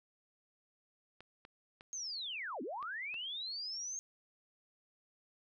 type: clicks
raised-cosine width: 0.3 ms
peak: -36 dBFS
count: 5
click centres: 1.206 / 1.451 / 1.809 / 2.827 / 3.142 s
type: linear two-way sweep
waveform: sine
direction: down then up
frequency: 6500 to 221.1 to 6500 Hz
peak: -39 dBFS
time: 1.93-3.99 s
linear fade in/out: 0 ms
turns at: 2.62 s
effects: none